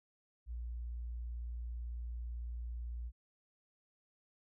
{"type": "tone", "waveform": "sine", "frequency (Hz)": 59, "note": "A#1", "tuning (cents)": 22, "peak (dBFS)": -39, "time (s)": [0.46, 3.12], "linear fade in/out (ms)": 50, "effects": []}